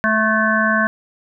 harmonic tone with a mistuned harmonic, 217.5 Hz, A3, 20 cents flat, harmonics 1 / 3 / 5 / 7 / 8, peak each -20 / -22 / -21 / -18 / -21 dBFS, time 0.04-0.87 s, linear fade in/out 0 ms, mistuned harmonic 3, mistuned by +17 cents, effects none

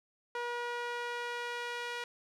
sawtooth tone with band-pass filter sweep, 480.3 Hz, B4, 48 cents flat, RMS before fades -38 dBFS, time 0.35-2.04 s, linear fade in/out 2 ms, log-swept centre 1200 to 2200 Hz, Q 0.85, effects none

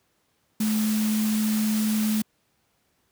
sine tone in noise, 215.6 Hz, A3, 35 cents flat, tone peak -21 dBFS, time 0.6-2.22 s, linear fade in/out 5 ms, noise white, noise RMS -33 dBFS, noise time 0.6-2.22 s, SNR +9 dB, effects pink hiss -69 dBFS RMS until 3.11 s + high-pass 80 Hz 12 dB/octave

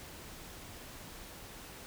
silence, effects pink hiss -49 dBFS RMS until 1.86 s

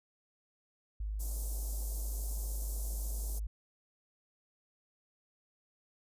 sine tone, 51.9 Hz, G#1, in tune, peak -34 dBFS, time 1-3.47 s, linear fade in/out 5 ms
white band-stop noise, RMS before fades -44 dBFS, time 1.19-3.4 s, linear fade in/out 20 ms, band 720 to 6200 Hz, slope 24 dB/octave
effects resampled to 32000 Hz

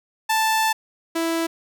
sawtooth tone pair in turn, 881 / 330 Hz, A5 / E4, +2 / +2 cents, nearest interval octave + perfect fourth, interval 1700 cents, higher first, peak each -14 / -17 dBFS, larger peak first, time 0.29-0.73 / 1.15-1.47 s, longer first, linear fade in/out 10 ms, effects none

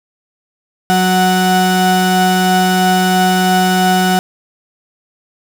35% pulse tone pair together, 184.25 / 740 Hz, F#3 / F#5, -7 / 0 cents, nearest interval 2 octaves, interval 2407 cents, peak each -11 dBFS, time 0.9-4.19 s, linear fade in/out 0 ms, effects none

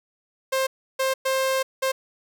sawtooth tone bursts at uneven times, 529 Hz, C5, 19 cents sharp, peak -17 dBFS, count 4, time 0.52-0.67 / 0.99-1.14 / 1.25-1.63 / 1.82-1.92 s, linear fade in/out 10 ms, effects none

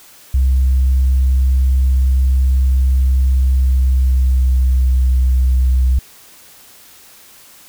sine tone with pitch glide, 65.41 to 63.84 Hz, C2 to C2, 0 to -42 cents, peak -8 dBFS, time 0.34-5.99 s, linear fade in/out 5 ms, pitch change -42 cents, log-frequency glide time 3.32-4.97 s, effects tanh soft clip ceiling -7 dBFS + white hiss -43 dBFS RMS until 7.68 s

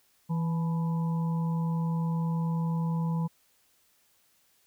harmonic tone with a mistuned harmonic, 164.81 Hz, E3, in tune, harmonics 1 / 3 / 5 / 6, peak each -26 / -45 / -44 / -42 dBFS, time 0.29-3.28 s, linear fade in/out 20 ms, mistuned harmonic 5, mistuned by +74 cents, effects white hiss -67 dBFS RMS until 4.66 s

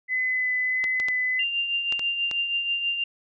sine tone with vibrato, 2016 Hz, B6, 35 cents sharp, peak -22 dBFS, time 0.08-1.44 s, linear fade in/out 50 ms, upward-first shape sine, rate 1.6 Hz, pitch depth 8 cents each way
clicks, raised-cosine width 0.2 ms, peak -16 dBFS, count 6, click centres 0.841 / 1 / 1.085 / 1.924 / 1.994 / 2.313 s
sine tone with tremolo, 2789 Hz, F7, 3 cents flat, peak -21 dBFS, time 1.39-3.04 s, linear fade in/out 5 ms, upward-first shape triangle, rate 6.2 Hz, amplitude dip 55%
effects none

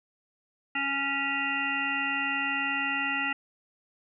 harmonic tone, 277.2 Hz, C#4, in tune, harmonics 1 / 3 / 5 / 7 / 9 / 10, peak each -37 / -36 / -34 / -31 / -36 / -32 dBFS, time 0.75-3.33 s, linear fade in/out 5 ms, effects none

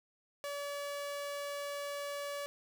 sawtooth tone, 572 Hz, D5, 46 cents flat, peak -34 dBFS, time 0.44-2.46 s, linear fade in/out 0 ms, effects none

